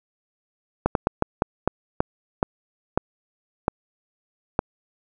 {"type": "slowing click train", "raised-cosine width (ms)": 1, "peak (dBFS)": -4, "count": 11, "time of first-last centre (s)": [0.86, 4.591], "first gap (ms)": 92, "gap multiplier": 1.29, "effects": []}